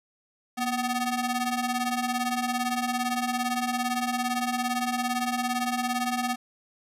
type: ring-modulated tone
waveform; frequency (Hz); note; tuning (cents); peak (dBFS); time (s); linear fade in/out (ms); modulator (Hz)
sawtooth; 498.4; B4; +16; -19; 0.57-6.36; 20; 258
effects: resampled to 32000 Hz